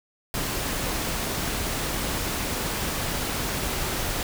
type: noise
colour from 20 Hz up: pink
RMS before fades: -28 dBFS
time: 0.34-4.23 s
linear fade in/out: 2 ms
effects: none